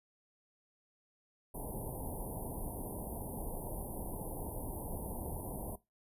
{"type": "band-stop noise", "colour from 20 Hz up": "pink", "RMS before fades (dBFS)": -41, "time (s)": [1.54, 5.76], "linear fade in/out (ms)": 10, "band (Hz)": [960, 9500], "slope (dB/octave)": 96, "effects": ["noise-tail reverb RT60 0.2 s tail -18 dB re dry", "resampled to 32000 Hz"]}